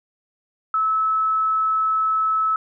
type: tone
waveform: sine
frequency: 1300 Hz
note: E6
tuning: 24 cents flat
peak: -17 dBFS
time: 0.74-2.56 s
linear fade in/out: 2 ms
effects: none